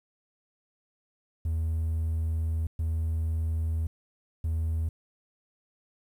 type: tone bursts at uneven times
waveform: triangle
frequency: 80.8 Hz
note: E2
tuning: 34 cents flat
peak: -23 dBFS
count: 3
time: 1.45-2.67 / 2.79-3.87 / 4.44-4.89 s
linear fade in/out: 5 ms
effects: tanh soft clip ceiling -20 dBFS + 10-bit